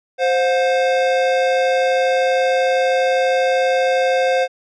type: tone pair together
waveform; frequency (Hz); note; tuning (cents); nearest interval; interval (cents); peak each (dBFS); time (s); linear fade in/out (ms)
square; 523.3 / 718.1; C5 / F5; 0 / +48; perfect fourth; 548; -16 / -20; 0.18-4.48; 50
effects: low-pass 4000 Hz 12 dB/octave